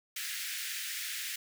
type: high-pass noise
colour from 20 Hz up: pink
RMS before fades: -38 dBFS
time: 0.16-1.36 s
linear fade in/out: 5 ms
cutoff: 1600 Hz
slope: 48 dB/octave
effects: none